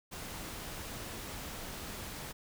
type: noise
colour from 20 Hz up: pink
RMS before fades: -43 dBFS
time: 0.11-2.33 s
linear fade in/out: 20 ms
effects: none